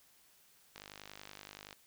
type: click train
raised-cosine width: 0.2 ms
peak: -30 dBFS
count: 50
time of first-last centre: 0.76-1.728 s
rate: 50.6 Hz
effects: white hiss -66 dBFS RMS until 1.86 s